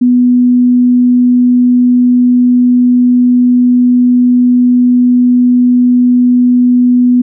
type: tone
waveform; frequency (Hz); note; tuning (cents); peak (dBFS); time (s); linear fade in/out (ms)
sine; 246.9; B3; 0; -4; 0.01-7.22; 10
effects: none